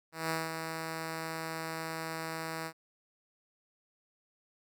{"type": "tone with ADSR envelope", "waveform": "5% pulse", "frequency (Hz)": 161.8, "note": "E3", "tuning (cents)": -32, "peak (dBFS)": -19, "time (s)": [0.12, 2.73], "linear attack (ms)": 180, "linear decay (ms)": 190, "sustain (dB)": -6, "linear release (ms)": 70, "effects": []}